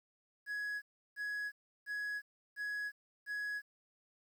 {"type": "tone bursts", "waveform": "triangle", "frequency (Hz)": 1675, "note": "G#6", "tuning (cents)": 14, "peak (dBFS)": -35, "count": 5, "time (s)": [0.46, 3.62], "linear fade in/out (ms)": 50, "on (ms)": 360, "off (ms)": 340, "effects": ["11-bit"]}